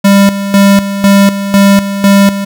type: tone with tremolo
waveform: square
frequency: 198.6 Hz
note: G3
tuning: 23 cents sharp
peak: -3 dBFS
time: 0.04-2.45 s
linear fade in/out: 10 ms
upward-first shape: square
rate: 2 Hz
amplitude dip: 70%
effects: none